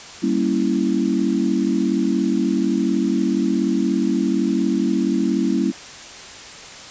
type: chord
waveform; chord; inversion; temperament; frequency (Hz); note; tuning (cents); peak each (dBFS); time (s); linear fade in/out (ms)
sine; G diminished seventh; none; equal; 196 / 233.1 / 277.2 / 329.6; G3 / Bb3 / Db4 / Fb4; 0 / 0 / 0 / 0; -22; 0.22-5.72; 20
effects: white hiss -37 dBFS RMS until 6.9 s + resampled to 16000 Hz